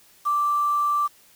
sine tone with quantisation, 1172 Hz, D6, 4 cents flat, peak -19 dBFS, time 0.25-1.08 s, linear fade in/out 20 ms, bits 7, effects white hiss -55 dBFS RMS until 1.35 s

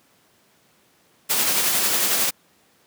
white noise with tremolo, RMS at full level -19 dBFS, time 1.29-2.31 s, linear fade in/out 20 ms, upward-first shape triangle, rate 11 Hz, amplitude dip 35%, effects pink hiss -59 dBFS RMS until 2.86 s + high-pass 150 Hz 12 dB/octave

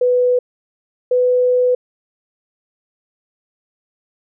sine tone pair in turn, 495.8 / 498.4 Hz, B4 / B4, +7 / +16 cents, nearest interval unison, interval 9 cents, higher second, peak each -11 dBFS, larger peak neither, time 0.01-0.39 / 1.11-1.75 s, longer second, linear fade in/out 5 ms, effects none

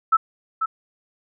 sine tone with echo, 1315 Hz, E6, 5 cents flat, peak -12 dBFS, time 0.12-0.17 s, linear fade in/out 10 ms, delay 490 ms, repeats 1, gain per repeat -7 dB, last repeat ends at 0.66 s, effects none

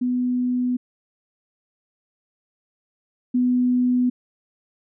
sine tone pair in turn, 248.7 / 248.7 Hz, B3 / B3, +12 / +12 cents, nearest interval unison, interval 0 cents, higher neither, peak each -19 / -16 dBFS, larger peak second, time 0.01-0.77 / 3.34-4.1 s, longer neither, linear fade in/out 10 ms, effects none

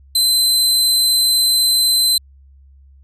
sawtooth tone, 4062 Hz, B7, 48 cents sharp, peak -9 dBFS, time 0.15-2.18 s, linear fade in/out 5 ms, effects added 68 Hz sine -43 dBFS peak until 3.03 s + resampled to 32000 Hz

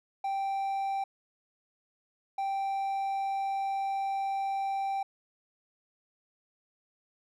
triangle tone pair in turn, 783 / 783 Hz, G5 / G5, -2 / -2 cents, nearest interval unison, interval 0 cents, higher neither, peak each -27 / -27 dBFS, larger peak neither, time 0.24-1.04 / 2.38-5.03 s, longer second, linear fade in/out 5 ms, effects none

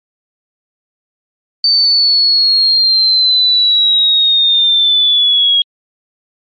sine linear sweep, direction down, 4578 to 3288 Hz, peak -7 dBFS, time 1.64-5.62 s, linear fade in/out 2 ms, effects MP3 48 kbps

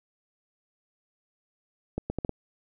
accelerating click train, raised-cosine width 2 ms, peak -16 dBFS, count 5, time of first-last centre 1.98-2.293 s, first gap 120 ms, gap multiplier 0.72, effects none

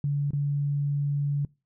sine tone with dropouts, 143.3 Hz, D3, 42 cents flat, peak -23 dBFS, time 0.04-1.45 s, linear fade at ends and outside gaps 2 ms, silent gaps 0.307-0.333 s, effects noise-tail reverb RT60 0.3 s tail -25 dB re dry

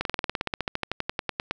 slowing click train, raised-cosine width 0.3 ms, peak -10 dBFS, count 22, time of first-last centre 0.01-1.51 s, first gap 42 ms, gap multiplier 1.05, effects none

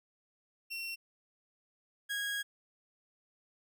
30% pulse tone pair in turn, 2722 / 1644.4 Hz, F7 / G#6, -45 / -18 cents, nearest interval major sixth, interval 873 cents, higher first, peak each -35 / -31 dBFS, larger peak second, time 0.7-0.96 / 2.09-2.43 s, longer second, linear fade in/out 20 ms, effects none

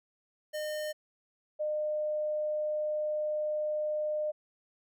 square / sine tone pair in turn, 609 / 606.8 Hz, D#5 / D#5, -37 / -44 cents, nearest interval unison, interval 7 cents, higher first, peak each -34 / -29 dBFS, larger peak second, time 0.53-0.93 / 1.59-4.32 s, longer second, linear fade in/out 20 ms, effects none

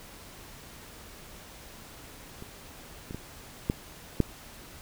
clicks, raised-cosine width 3 ms, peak -28 / -26 / -23 / -12 / -8 dBFS, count 5, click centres 2.424 / 3.109 / 3.146 / 3.699 / 4.203 s, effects pink hiss -48 dBFS RMS until 4.81 s

